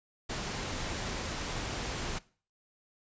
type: noise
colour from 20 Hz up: pink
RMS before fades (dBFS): -36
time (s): 0.29-2.19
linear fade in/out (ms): 10
effects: noise-tail reverb RT60 0.4 s tail -20 dB re dry + resampled to 16000 Hz